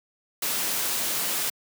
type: noise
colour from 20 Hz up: white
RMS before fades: -27 dBFS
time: 0.42-1.5 s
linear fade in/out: 5 ms
effects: high-pass 150 Hz 12 dB/octave